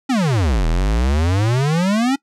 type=exponential two-way sweep; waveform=square; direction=down then up; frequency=281.7 to 38.89 to 281.7 Hz; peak=-15 dBFS; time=0.09-2.16 s; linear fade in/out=10 ms; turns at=0.67 s; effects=noise-tail reverb RT60 0.1 s tail -22 dB re dry + low-pass 8000 Hz 12 dB/octave